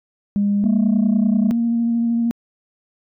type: tone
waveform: sine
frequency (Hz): 202.9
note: G#3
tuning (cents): -40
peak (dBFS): -14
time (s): 0.36-1.51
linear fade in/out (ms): 0
type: tone with vibrato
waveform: sine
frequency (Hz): 233.1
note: A#3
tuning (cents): 0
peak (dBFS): -15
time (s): 0.64-2.31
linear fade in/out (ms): 0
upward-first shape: square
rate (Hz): 13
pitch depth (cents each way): 11
effects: tanh soft clip ceiling -10 dBFS